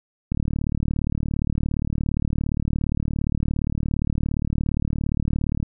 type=click train; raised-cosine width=5 ms; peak=-11 dBFS; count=199; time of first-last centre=0.32-5.628 s; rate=37.3 Hz; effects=none